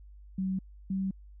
sine tone pair in turn, 189.2 / 191.62 Hz, F#3 / G3, +39 / -39 cents, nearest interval unison, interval 22 cents, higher second, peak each -28 dBFS, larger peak neither, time 0.38-0.59 / 0.9-1.11 s, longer neither, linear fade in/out 5 ms, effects added 50 Hz sine -48 dBFS peak until 1.4 s

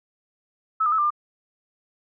sine tone with pitch steps, 1300 / 1208 / 1299 / 1190 / 1199 Hz, E6 / D6 / E6 / D6 / D6, -24 / +48 / -26 / +22 / +36 cents, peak -18 dBFS, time 0.8-1.105 s, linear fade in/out 10 ms, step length 61 ms, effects none

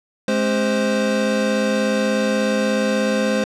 square tone cluster, 211.1 / 267.7 / 399.2 / 520 Hz, G#3 / C4 / G4 / C5, +29 / +40 / +32 / -11 cents, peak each -21 / -28 / -30 / -21 dBFS, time 0.28-3.44 s, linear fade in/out 2 ms, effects low-pass 7000 Hz 12 dB/octave

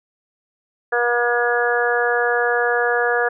harmonic tone, 240 Hz, B3, 49 cents flat, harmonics 2 / 3 / 4 / 5 / 6 / 7, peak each -20 / -23 / -30 / -28 / -24 / -21 dBFS, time 0.92-3.29 s, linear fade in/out 10 ms, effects none

